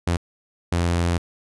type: tone bursts at uneven times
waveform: sawtooth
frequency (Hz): 86.1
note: F2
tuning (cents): -24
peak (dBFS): -15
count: 2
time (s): 0.07-0.17 / 0.72-1.18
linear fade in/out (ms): 5
effects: resampled to 24000 Hz